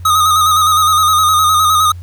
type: tone with vibrato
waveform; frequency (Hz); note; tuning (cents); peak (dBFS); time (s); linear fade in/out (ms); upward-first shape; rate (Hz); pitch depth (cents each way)
square; 1249; D#6; +6; -9; 0.05-1.92; 5; square; 9.7; 36
effects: added 88 Hz sine -26 dBFS peak until 2.02 s + pink hiss -50 dBFS RMS until 2.02 s

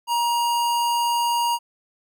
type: tone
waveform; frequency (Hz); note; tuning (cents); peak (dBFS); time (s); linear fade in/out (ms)
square; 946; A#5; +25; -20; 0.07-1.59; 50
effects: none

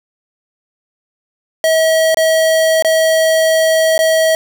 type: tone with dropouts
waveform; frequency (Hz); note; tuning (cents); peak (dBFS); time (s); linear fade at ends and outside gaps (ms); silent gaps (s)
square; 642; E5; -46; -10; 1.64-4.35; 1; 2.145-2.171 / 2.824-2.847 / 3.979-3.99
effects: 7-bit

